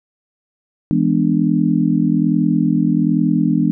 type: chord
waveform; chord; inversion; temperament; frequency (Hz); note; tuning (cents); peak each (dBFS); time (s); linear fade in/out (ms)
sine; E dominant seventh; none; just; 164.81 / 206 / 247.2 / 296.7; E3 / G#3 / B3 / D4; 0 / -14 / +2 / +18; -18; 0.91-3.71; 0
effects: none